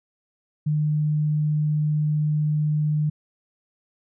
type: tone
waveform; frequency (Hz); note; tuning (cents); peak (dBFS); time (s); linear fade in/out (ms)
sine; 151.3; D#3; -48; -19; 0.66-3.1; 10
effects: none